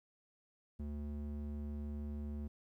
square tone with band-pass filter, 73.42 Hz, D2, in tune, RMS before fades -42 dBFS, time 0.79-2.48 s, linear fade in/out 10 ms, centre 150 Hz, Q 2.8, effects 13-bit

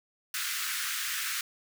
pink high-pass noise, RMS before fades -33 dBFS, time 0.34-1.41 s, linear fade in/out 2 ms, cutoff 1300 Hz, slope 48 dB/octave, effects none

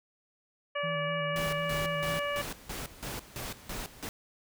harmonic tone, 577 Hz, D5, 31 cents flat, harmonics 1 / 2 / 3 / 4 / 5, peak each -33 / -36 / -38 / -39 / -40 dBFS, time 0.75-2.42 s, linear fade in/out 10 ms
triangle tone with vibrato, 159.7 Hz, D#3, 45 cents sharp, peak -34 dBFS, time 0.83-2.19 s, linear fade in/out 10 ms, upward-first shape square, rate 4 Hz, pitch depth 41 cents each way
pink noise with tremolo, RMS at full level -38 dBFS, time 1.36-4.09 s, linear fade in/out 0 ms, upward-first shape square, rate 3 Hz, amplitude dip 80%
effects none

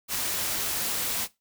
white noise, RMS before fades -29 dBFS, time 0.08-1.28 s, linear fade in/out 50 ms, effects noise-tail reverb RT60 0.2 s tail -18 dB re dry

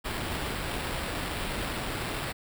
pink noise with sample-and-hold, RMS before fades -33 dBFS, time 0.04-2.33 s, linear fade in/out 20 ms, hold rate 6300 Hz, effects none

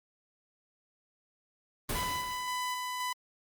pink noise with exponential decay, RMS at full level -31 dBFS, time 1.89-2.72 s, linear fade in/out 5 ms, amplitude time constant 180 ms
sawtooth tone with tremolo, 999 Hz, B5, 20 cents sharp, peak -28 dBFS, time 1.95-3.13 s, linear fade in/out 5 ms, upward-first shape square, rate 1.9 Hz, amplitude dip 25%
effects Opus 32 kbps

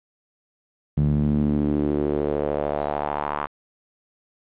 sawtooth tone with band-pass filter sweep, 73.42 Hz, D2, in tune, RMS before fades -23 dBFS, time 0.97-3.47 s, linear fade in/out 5 ms, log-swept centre 160 to 1100 Hz, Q 2.8, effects resampled to 8000 Hz + 9-bit

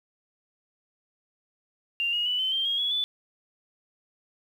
sine tone with pitch steps, 2785 / 2875 / 2968 / 3063 / 3162 / 3264 / 3370 / 3479 Hz, F7 / F7 / F#7 / G7 / G7 / G#7 / G#7 / A7, -5 / +50 / +5 / -41 / +14 / -31 / +25 / -20 cents, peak -24 dBFS, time 2-3.04 s, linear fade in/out 0 ms, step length 130 ms, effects 9-bit

